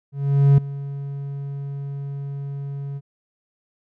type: tone with ADSR envelope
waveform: triangle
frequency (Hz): 140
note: C#3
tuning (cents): +18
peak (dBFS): -7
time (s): 0.12-3.01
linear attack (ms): 460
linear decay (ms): 4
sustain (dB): -18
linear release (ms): 43
effects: none